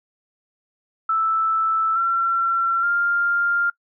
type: tone with pitch steps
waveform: sine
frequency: 1318.5 / 1357.9 / 1398.5 Hz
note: E6 / F6 / F6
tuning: 0 / -49 / +2 cents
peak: -17 dBFS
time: 1.09-3.7 s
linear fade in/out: 5 ms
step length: 870 ms
effects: noise-tail reverb RT60 0.1 s tail -24 dB re dry